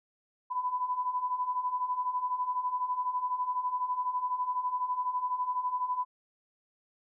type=beating tone pair; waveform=sine; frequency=990 / 1002 Hz; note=B5 / B5; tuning=+4 / +25 cents; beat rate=12 Hz; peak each=-35 / -30 dBFS; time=0.5-6.05 s; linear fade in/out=20 ms; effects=none